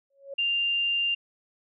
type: tone with exponential growth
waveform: sine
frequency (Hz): 553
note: C#5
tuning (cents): -4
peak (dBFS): -32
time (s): 0.1-0.34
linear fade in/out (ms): 5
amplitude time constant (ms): 51
type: tone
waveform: sine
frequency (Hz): 2792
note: F7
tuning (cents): -1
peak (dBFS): -23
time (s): 0.38-1.15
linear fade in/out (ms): 10
effects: none